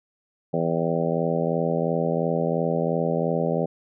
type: harmonic tone with a mistuned harmonic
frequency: 82.9 Hz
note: E2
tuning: 10 cents sharp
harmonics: 2 / 3 / 4 / 5 / 6 / 7 / 8 / 9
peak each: -26 / -30 / -34 / -29 / -28 / -28 / -33 / -34 dBFS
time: 0.53-3.66 s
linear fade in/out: 10 ms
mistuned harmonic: 9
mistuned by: +59 cents
effects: none